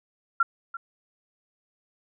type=tone with echo; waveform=sine; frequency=1372 Hz; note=F6; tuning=31 cents flat; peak=-17 dBFS; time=0.4-0.43 s; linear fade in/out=5 ms; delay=340 ms; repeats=1; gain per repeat=-15 dB; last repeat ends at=0.77 s; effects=none